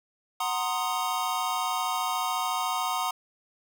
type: chord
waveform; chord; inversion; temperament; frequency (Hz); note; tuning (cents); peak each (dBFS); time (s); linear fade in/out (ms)
square; C half-diminished seventh; second; equal; 740 / 932.3 / 1046.5 / 1244.5; Gb5 / Bb5 / C6 / Eb6; 0 / 0 / 0 / 0; -33; 0.4-3.11; 5
effects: none